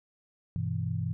sine chord, E minor, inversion first, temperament equal with one note detuned, 98 / 123.47 / 163.11 Hz, G2 / B2 / E3, 0 / 0 / -18 cents, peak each -33 dBFS, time 0.56-1.13 s, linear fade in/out 0 ms, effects none

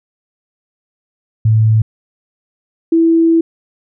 sine tone pair in turn, 110 / 329.6 Hz, A2 / E4, 0 / 0 cents, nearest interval octave + perfect fifth, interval 1900 cents, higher second, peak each -7 dBFS, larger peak neither, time 1.45-1.82 / 2.92-3.41 s, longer second, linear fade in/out 5 ms, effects none

